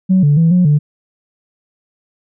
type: tone with pitch steps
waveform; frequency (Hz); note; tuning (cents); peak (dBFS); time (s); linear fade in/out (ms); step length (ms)
sine; 187.2 / 145.6 / 164.6 / 179.9 / 147.7; F#3 / D3 / E3 / F#3 / D3; +20 / -15 / -2 / -48 / +10; -6; 0.09-0.79; 20; 140
effects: tanh soft clip ceiling -4 dBFS